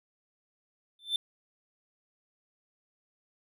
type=tone with exponential growth; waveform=triangle; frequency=3545 Hz; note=A7; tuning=12 cents sharp; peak=-21 dBFS; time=0.99-1.16 s; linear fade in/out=2 ms; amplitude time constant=36 ms; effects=none